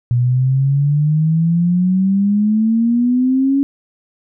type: exponential sweep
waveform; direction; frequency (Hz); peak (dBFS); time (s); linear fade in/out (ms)
sine; up; 119.9 to 280; -11; 0.11-3.63; 0
effects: none